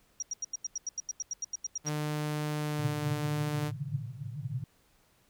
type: tone bursts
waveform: sine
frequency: 5710 Hz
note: F8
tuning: 37 cents sharp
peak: -31 dBFS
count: 16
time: 0.2-1.889 s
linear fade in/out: 2 ms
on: 24 ms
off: 87 ms
type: tone with pitch glide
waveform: sawtooth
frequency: 150.5 to 149.12 Hz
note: D3 to D3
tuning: +43 to +27 cents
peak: -27 dBFS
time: 1.84-3.72 s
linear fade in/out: 50 ms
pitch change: -16 cents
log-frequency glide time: 2.58-2.89 s
type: band-pass noise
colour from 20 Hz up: white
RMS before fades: -37 dBFS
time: 2.79-4.64 s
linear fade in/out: 2 ms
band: 110 to 150 Hz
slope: 96 dB/octave
effects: pink hiss -67 dBFS RMS until 5.29 s